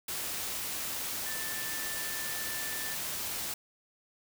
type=tone in noise; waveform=sine; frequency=1768 Hz; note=A6; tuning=8 cents sharp; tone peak=-41 dBFS; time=1.26-2.95 s; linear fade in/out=5 ms; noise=white; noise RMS=-36 dBFS; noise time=0.08-3.54 s; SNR=-8 dB; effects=none